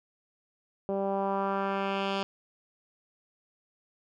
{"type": "tone with low-pass filter sweep", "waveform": "10% pulse", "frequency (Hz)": 196, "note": "G3", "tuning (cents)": 0, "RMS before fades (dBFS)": -30, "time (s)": [0.89, 2.23], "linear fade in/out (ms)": 0, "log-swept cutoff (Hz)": [530, 4000], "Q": 1.7, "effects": []}